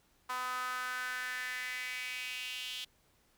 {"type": "tone with high-pass filter sweep", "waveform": "sawtooth", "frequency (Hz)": 252.1, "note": "B3", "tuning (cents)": 36, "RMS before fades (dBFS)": -39, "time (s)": [0.29, 2.85], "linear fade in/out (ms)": 10, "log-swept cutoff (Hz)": [1100, 3200], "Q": 4.6, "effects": ["pink hiss -70 dBFS RMS until 3.37 s"]}